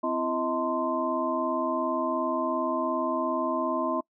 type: tone cluster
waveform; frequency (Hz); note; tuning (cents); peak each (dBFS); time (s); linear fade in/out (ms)
sine; 258.1 / 335.4 / 635 / 897 / 1041; C4 / E4 / D#5 / A5 / C6; -23 / +30 / +35 / +33 / -9; -32 / -32 / -30 / -38 / -30; 0.03-4.01; 10
effects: noise-tail reverb RT60 0.1 s tail -24 dB re dry